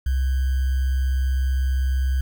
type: tone with sample-and-hold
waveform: sine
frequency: 65.41 Hz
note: C2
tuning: in tune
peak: -18 dBFS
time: 0.06-2.21 s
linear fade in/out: 5 ms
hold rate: 1575 Hz
effects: none